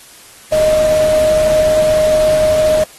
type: tone in noise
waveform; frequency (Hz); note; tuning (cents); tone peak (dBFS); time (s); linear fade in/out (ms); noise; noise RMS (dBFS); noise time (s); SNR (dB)
sine; 620; D#5; -6; -9; 0.52-2.84; 5; pink; -24; 0.52-2.84; +12
effects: white hiss -40 dBFS RMS until 2.98 s + AAC 32 kbps